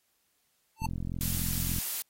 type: tone with exponential growth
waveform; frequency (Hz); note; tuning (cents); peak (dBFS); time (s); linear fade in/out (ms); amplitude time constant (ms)
square; 890; A5; +20; -28; 0.76-0.86; 5; 21
type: click train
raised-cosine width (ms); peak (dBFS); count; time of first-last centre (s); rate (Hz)
5; -23; 43; 0.82-1.786; 43.5
type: noise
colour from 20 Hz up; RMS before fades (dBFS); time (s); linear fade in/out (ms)
blue; -33; 1.21-2.02; 0
effects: white hiss -73 dBFS RMS until 2.09 s + AAC 48 kbps